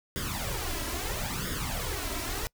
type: noise with flanger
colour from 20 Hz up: pink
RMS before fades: -33 dBFS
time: 0.16-2.47 s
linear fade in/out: 0 ms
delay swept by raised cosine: 0.58 to 3.08 ms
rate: 0.75 Hz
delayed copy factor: +0.75
effects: noise-tail reverb RT60 0.1 s tail -25 dB re dry